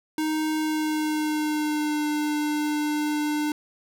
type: tone with pitch glide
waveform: square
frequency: 311.1 to 299.6 Hz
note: D#4 to D4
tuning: 0 to +35 cents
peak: -24 dBFS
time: 0.18-3.52 s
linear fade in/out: 2 ms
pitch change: -65 cents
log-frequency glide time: 0.58-2.05 s
effects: none